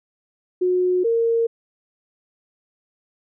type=tone pair in turn; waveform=sine; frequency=363.6 / 460.5 Hz; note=F#4 / A#4; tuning=-30 / -21 cents; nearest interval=major third; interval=409 cents; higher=second; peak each=-16 dBFS; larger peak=neither; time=0.61-1.04 / 1.04-1.47 s; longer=neither; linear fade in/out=10 ms; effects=none